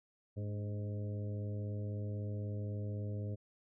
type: harmonic tone with a mistuned harmonic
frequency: 103.83 Hz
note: G#2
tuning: in tune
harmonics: 1 / 2 / 3 / 4 / 5 / 6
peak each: -37 / -47 / -51 / -51 / -51 / -56 dBFS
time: 0.36-3.36 s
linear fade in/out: 20 ms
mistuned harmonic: 3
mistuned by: -61 cents
effects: none